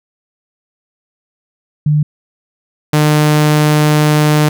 sine / sawtooth tone pair in turn, 150 / 151.04 Hz, D3 / D3, +37 / +49 cents, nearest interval unison, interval 12 cents, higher second, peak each -8 / -4 dBFS, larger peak second, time 1.86-2.03 / 2.93-4.49 s, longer second, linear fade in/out 5 ms, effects none

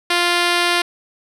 5% pulse tone, 349.2 Hz, F4, in tune, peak -3 dBFS, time 0.1-0.82 s, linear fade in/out 5 ms, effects low-pass 9000 Hz 12 dB/octave

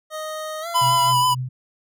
25% pulse tone with pitch glide, 622.3 to 682.6 Hz, D#5 to F5, 0 to -40 cents, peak -24 dBFS, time 0.1-1.14 s, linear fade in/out 50 ms, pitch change +160 cents, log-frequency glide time 0.61-0.67 s
square tone with vibrato, 994 Hz, B5, 11 cents sharp, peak -16 dBFS, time 0.74-1.35 s, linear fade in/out 20 ms, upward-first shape triangle, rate 6.2 Hz, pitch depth 27 cents each way
sine tone with tremolo, 127.7 Hz, C3, 42 cents flat, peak -22 dBFS, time 0.81-1.49 s, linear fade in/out 10 ms, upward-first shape triangle, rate 3.8 Hz, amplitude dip 85%
effects none

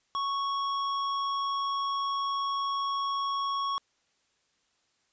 sine tone with tanh clipping, 1108.7 Hz, C#6, in tune, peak -30 dBFS, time 0.15-3.78 s, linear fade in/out 0 ms, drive 17 dB, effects white hiss -72 dBFS RMS until 5.12 s + resampled to 16000 Hz

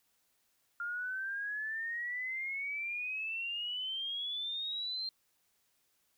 sine exponential sweep, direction up, 1396.9 to 4186 Hz, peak -35 dBFS, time 0.8-5.09 s, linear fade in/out 2 ms, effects white hiss -75 dBFS RMS until 6.17 s

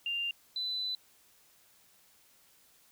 sine tone pair in turn, 2792 / 4001 Hz, F7 / B7, -1 / +22 cents, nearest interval tritone, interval 623 cents, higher second, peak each -31 / -32 dBFS, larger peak first, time 0.06-0.31 / 0.56-0.95 s, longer second, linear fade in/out 2 ms, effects white hiss -64 dBFS RMS until 2.91 s

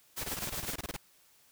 white noise with tremolo, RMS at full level -37 dBFS, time 0.16-0.76 s, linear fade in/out 20 ms, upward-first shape sine, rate 7.9 Hz, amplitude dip 65%
pink noise bursts, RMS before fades -38 dBFS, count 15, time 0.21-0.965 s, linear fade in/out 2 ms, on 27 ms, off 25 ms
effects white hiss -64 dBFS RMS until 1.51 s

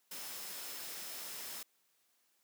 sine tone in noise, 5220 Hz, E8, 18 cents flat, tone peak -54 dBFS, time 0.11-1.63 s, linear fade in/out 5 ms, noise white, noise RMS -45 dBFS, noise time 0.11-1.63 s, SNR -12 dB, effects white hiss -75 dBFS RMS until 2.43 s + high-pass 200 Hz 12 dB/octave

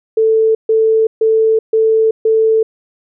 sine tone bursts, 442.8 Hz, A4, 11 cents sharp, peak -8 dBFS, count 5, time 0.17-2.63 s, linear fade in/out 5 ms, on 380 ms, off 140 ms, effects none

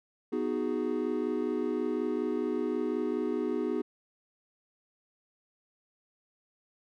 triangle chord, G# minor seventh, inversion first, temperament equal, 246.9 / 311.1 / 370 / 415.3 Hz, B3 / D#4 / F#4 / G#4, 0 / 0 / 0 / 0 cents, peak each -32 dBFS, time 0.32-3.82 s, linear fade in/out 10 ms, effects none

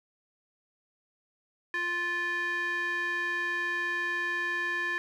square tone with band-pass filter, 349.2 Hz, F4, in tune, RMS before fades -31 dBFS, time 1.74-4.98 s, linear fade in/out 0 ms, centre 1800 Hz, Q 4.3, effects none

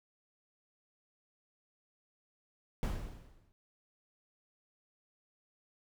brown noise with exponential decay, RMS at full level -31 dBFS, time 2.83-3.52 s, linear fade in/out 0 ms, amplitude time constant 150 ms, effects none

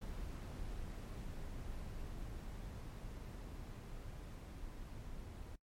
brown noise with level ramp, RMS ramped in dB -45 to -49 dBFS, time 0.01-5.56 s, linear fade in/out 10 ms, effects noise-tail reverb RT60 0.1 s tail -20 dB re dry + MP3 64 kbps

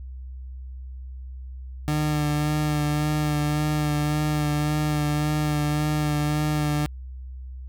30% pulse tone with vibrato, 150 Hz, D3, 37 cents sharp, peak -19 dBFS, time 1.88-6.86 s, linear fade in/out 0 ms, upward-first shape sine, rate 1.8 Hz, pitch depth 19 cents each way, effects added 64 Hz sine -34 dBFS peak until 7.68 s

